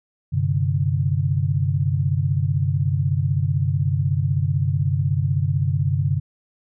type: chord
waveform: sine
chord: G suspended fourth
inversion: none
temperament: equal with one note detuned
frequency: 95.76 / 130.81 / 146.83 Hz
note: G2 / C3 / D3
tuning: -40 / 0 / 0 cents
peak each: -22 dBFS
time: 0.32-6.2 s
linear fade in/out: 20 ms
effects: none